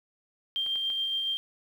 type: tone with tremolo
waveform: sine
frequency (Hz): 3175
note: G7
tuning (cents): +21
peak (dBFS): -26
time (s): 0.56-1.37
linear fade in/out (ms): 0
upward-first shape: sine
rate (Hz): 7.1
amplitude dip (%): 25
type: clicks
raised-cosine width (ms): 0.3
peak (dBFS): -30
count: 3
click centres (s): 0.664 / 0.757 / 0.902
effects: 9-bit